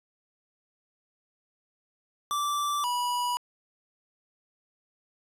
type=tone pair in turn; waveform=square; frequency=1168 / 976.1 Hz; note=D6 / B5; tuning=-10 / -21 cents; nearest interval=minor third; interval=311 cents; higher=first; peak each=-27 dBFS; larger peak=neither; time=2.31-2.84 / 2.84-3.37 s; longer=neither; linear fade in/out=0 ms; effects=resampled to 32000 Hz + 10-bit